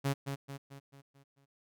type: tone with echo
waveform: sawtooth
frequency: 138.59 Hz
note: C#3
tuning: in tune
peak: -25 dBFS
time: 0.04-0.14 s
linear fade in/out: 20 ms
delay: 220 ms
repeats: 6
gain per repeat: -6 dB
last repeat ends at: 1.46 s
effects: none